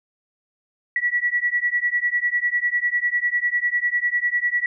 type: beating tone pair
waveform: sine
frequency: 1935 / 1945 Hz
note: B6 / B6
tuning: -36 / -27 cents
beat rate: 10 Hz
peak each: -22 dBFS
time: 0.96-4.66 s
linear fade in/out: 2 ms
effects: none